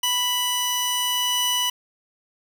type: tone pair together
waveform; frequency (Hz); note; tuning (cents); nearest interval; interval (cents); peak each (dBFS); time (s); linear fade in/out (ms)
sawtooth; 986.9 / 2960; B5 / F#7; -2 / 0; octave + perfect fifth; 1902; -23 / -19; 0.03-1.7; 5
effects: none